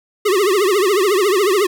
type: tone with vibrato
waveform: square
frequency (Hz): 392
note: G4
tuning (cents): 0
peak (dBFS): -13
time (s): 0.25-1.67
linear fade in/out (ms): 10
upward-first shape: triangle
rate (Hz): 14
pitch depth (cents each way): 190
effects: none